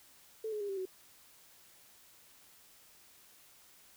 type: tone with pitch steps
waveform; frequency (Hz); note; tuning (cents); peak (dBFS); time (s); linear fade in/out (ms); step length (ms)
sine; 440 / 422.6 / 405.8 / 389.7 / 374.3; A4 / G#4 / G#4 / G4 / F#4; 0 / +30 / -40 / -10 / +20; -35; 0.44-0.855; 5; 83
effects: white hiss -61 dBFS RMS until 3.96 s